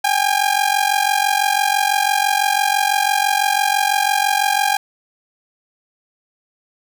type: ring-modulated tone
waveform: sawtooth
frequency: 806 Hz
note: G5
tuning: 48 cents sharp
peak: -8 dBFS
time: 0.04-4.77 s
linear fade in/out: 5 ms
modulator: 23 Hz
effects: none